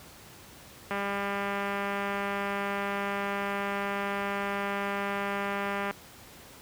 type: click train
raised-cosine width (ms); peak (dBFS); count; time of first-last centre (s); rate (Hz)
0.5; -17; 1001; 0.91-5.91; 200
effects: pink hiss -50 dBFS RMS until 6.61 s + high-pass 60 Hz 12 dB/octave